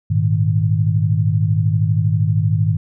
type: chord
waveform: sine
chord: Ab suspended second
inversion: none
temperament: equal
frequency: 103.83 / 116.54 / 155.56 Hz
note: Ab2 / Bb2 / Eb3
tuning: 0 / 0 / 0 cents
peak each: -16 / -20 / -18 dBFS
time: 0.1-2.77 s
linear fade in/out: 10 ms
effects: none